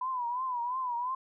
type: tone with vibrato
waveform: sine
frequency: 994 Hz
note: B5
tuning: 11 cents sharp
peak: -30 dBFS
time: 0.01-1.15 s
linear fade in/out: 5 ms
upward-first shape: triangle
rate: 2.9 Hz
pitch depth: 110 cents each way
effects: none